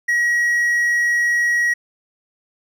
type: tone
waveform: triangle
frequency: 1907 Hz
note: A#6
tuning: 39 cents sharp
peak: -13 dBFS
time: 0.08-1.74 s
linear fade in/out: 10 ms
effects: none